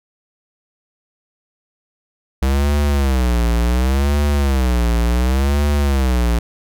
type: tone with vibrato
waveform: square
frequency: 65 Hz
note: C2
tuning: 11 cents flat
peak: -14 dBFS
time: 2.42-6.39 s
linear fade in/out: 5 ms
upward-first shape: sine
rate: 0.69 Hz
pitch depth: 200 cents each way
effects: none